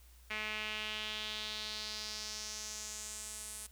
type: tone with band-pass filter sweep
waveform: sawtooth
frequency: 214.3 Hz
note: A3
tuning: 45 cents flat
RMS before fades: -42 dBFS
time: 0.3-3.67 s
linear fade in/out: 10 ms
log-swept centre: 2300 to 9500 Hz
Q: 2.9
effects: added 60 Hz sine -57 dBFS peak until 3.71 s + white hiss -65 dBFS RMS until 3.71 s